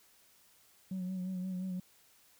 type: tone with vibrato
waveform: sine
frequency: 185 Hz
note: F#3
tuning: in tune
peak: -33 dBFS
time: 0.91-1.8 s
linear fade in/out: 5 ms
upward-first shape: sine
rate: 5.7 Hz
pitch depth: 37 cents each way
effects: tanh soft clip ceiling -33 dBFS + white hiss -65 dBFS RMS until 2.39 s